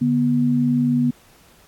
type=tone pair together; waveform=sine; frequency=144.9 / 243.7 Hz; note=D3 / B3; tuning=-23 / -23 cents; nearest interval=major sixth; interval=900 cents; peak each=-22 / -16 dBFS; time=0.01-1.11 s; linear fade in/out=10 ms; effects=pink hiss -53 dBFS RMS until 1.67 s + AAC 64 kbps